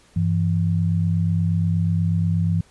sine tone pair together, 98 / 166.35 Hz, G2 / E3, 0 / +16 cents, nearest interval major sixth, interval 916 cents, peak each -20 dBFS, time 0.16-2.61 s, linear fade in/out 5 ms, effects pink hiss -55 dBFS RMS until 2.7 s + resampled to 24000 Hz

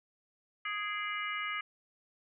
harmonic tone with a mistuned harmonic, 415.3 Hz, G#4, in tune, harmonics 3 / 4 / 5 / 6 / 7, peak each -38 / -42 / -38 / -43 / -43 dBFS, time 0.65-1.61 s, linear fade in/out 5 ms, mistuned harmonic 6, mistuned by -100 cents, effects none

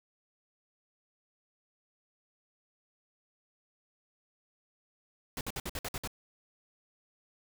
pink noise bursts, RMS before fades -37 dBFS, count 8, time 5.37-6.075 s, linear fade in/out 2 ms, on 40 ms, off 55 ms, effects none

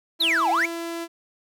sawtooth tone with pitch glide, 330 to 335.8 Hz, E4 to E4, +2 to +32 cents, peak -25 dBFS, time 0.19-1.08 s, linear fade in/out 50 ms, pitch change +30 cents, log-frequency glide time 0.37-0.67 s
triangle exponential two-way sweep, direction down then up, 4300 to 698.5 to 2444 Hz, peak -17 dBFS, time 0.2-0.66 s, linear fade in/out 10 ms, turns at 0.5 s
effects none

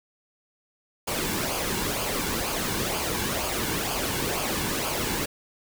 pink noise with flanger, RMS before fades -28 dBFS, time 1.07-5.26 s, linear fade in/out 10 ms, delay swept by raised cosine 0.52 to 1.62 ms, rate 2.1 Hz, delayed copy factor -0.55, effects none

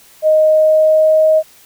sine tone with pitch glide, 622.3 to 628.1 Hz, D#5 to D#5, 0 to +16 cents, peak -7 dBFS, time 0.22-1.43 s, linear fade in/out 50 ms, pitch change +16 cents, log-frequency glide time 0.47-1.3 s, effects white hiss -45 dBFS RMS until 1.65 s

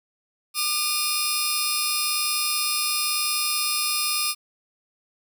15% pulse tone cluster, 1205 / 2491 / 2801 / 4281 / 5120 Hz, D6 / D#7 / F7 / C8 / D#8, +44 / +1 / +4 / +39 / +49 cents, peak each -22 / -26 / -27 / -24 / -20 dBFS, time 0.54-4.35 s, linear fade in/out 50 ms, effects none

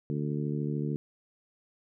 harmonic tone, 73.42 Hz, D2, in tune, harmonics 2 / 3 / 4 / 5 / 6, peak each -31 / -35 / -37 / -39 / -41 dBFS, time 0.1-0.96 s, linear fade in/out 0 ms, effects none

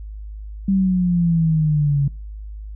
sine exponential sweep, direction down, 196 to 138.59 Hz, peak -14 dBFS, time 0.68-2.08 s, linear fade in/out 5 ms, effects noise-tail reverb RT60 0.3 s tail -24 dB re dry + added 52 Hz sine -30 dBFS peak until 2.75 s

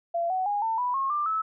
sine tone with pitch steps, 682 / 748 / 820.5 / 899.9 / 987 / 1082.6 / 1187.4 / 1302.4 Hz, F5 / F#5 / G#5 / A5 / B5 / C#6 / D6 / E6, -41 / +19 / -21 / +39 / -1 / -41 / +19 / -21 cents, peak -24 dBFS, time 0.14-1.42 s, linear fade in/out 10 ms, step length 160 ms, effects none

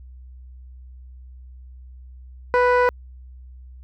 15% pulse tone with low-pass filter, 493.9 Hz, B4, in tune, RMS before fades -17 dBFS, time 2.54-2.89 s, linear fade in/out 0 ms, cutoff 1500 Hz, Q 0.54, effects added 63 Hz sine -39 dBFS peak until 3.83 s

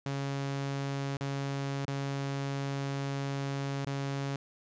sawtooth tone with dropouts, 138.59 Hz, C#3, in tune, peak -28 dBFS, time 0.06-4.36 s, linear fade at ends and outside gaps 2 ms, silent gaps 1.169-1.209 / 1.853-1.88 / 3.849-3.867 s, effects resampled to 16000 Hz + 11-bit

